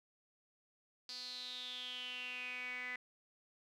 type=tone with band-pass filter sweep; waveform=sawtooth; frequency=250 Hz; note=B3; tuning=21 cents sharp; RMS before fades=-45 dBFS; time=1.09-2.96 s; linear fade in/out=2 ms; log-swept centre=4600 to 2000 Hz; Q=9; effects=none